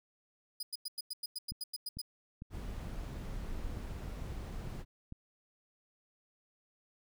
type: tone bursts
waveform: sawtooth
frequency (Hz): 4956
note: D#8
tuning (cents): -8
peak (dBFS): -34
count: 12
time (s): 0.6-2.016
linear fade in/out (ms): 5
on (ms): 30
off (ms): 96
type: click train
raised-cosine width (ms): 5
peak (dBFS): -32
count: 9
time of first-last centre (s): 1.52-5.124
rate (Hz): 2.22
type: noise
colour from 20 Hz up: brown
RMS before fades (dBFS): -41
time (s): 2.5-4.85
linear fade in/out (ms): 50
effects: none

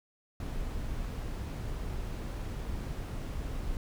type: noise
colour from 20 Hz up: brown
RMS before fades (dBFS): -36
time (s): 0.4-3.77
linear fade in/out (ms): 2
effects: none

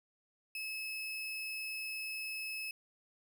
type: tone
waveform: 35% pulse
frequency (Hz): 2591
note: E7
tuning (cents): -30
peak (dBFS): -37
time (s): 0.55-2.71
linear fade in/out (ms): 2
effects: none

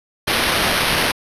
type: noise with sample-and-hold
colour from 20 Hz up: white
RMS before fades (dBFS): -18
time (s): 0.27-1.12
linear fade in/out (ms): 10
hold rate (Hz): 7350
effects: resampled to 32000 Hz

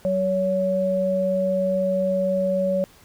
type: tone pair together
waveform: sine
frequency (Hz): 188.41 / 562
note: F#3 / C#5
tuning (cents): +32 / +24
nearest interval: octave + perfect fifth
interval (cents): 1892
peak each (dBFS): -25 / -20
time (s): 0.05-2.84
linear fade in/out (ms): 0
effects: pink hiss -52 dBFS RMS until 3.04 s

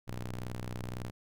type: ring-modulated tone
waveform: sawtooth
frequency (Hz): 61.74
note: B1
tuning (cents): 0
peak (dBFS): -30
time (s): 0.07-1.11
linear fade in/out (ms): 20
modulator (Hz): 49.8
effects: none

